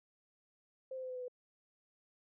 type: tone with pitch steps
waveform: sine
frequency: 523.3 / 517.9 / 512.5 / 507.2 / 502 / 496.8 Hz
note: C5 / C5 / C5 / B4 / B4 / B4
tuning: 0 / -18 / -36 / +46 / +28 / +10 cents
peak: -40 dBFS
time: 0.91-1.282 s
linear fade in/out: 5 ms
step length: 62 ms
effects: none